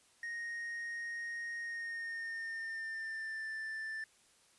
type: tone with pitch glide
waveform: triangle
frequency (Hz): 1864.7 to 1769.2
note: A#6 to A6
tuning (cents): 0 to +9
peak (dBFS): -37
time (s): 0.23-4.04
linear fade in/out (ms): 2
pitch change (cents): -91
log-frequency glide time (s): 1.59-3.49
effects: white hiss -67 dBFS RMS until 4.58 s + resampled to 24000 Hz